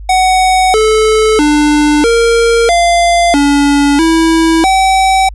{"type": "tone with pitch steps", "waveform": "square", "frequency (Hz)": [747, 435.4, 297.5, 463.7, 690, 285.1, 326.3, 766], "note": ["F#5", "A4", "D4", "A#4", "F5", "C#4", "E4", "G5"], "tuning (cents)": [16, -18, 22, -9, -21, 49, -18, -40], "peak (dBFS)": -7, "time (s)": [0.09, 5.29], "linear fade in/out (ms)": 5, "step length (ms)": 650, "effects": ["added 50 Hz sine -24 dBFS peak until 5.34 s", "resampled to 24000 Hz"]}